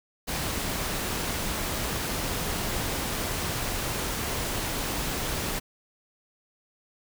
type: noise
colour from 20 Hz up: pink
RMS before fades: -30 dBFS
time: 0.27-5.6 s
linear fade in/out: 20 ms
effects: none